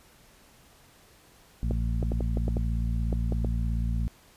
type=harmonic tone; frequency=57 Hz; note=A#1; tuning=38 cents flat; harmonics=1 / 2 / 3 / 4; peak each=-26 / -32 / -36 / -38 dBFS; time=1.63-4.08 s; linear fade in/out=0 ms
type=clicks; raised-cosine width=2 ms; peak=-17 dBFS; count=10; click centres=1.71 / 2.028 / 2.119 / 2.207 / 2.372 / 2.481 / 2.569 / 3.128 / 3.323 / 3.447 s
effects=pink hiss -57 dBFS RMS until 4.36 s + resampled to 32000 Hz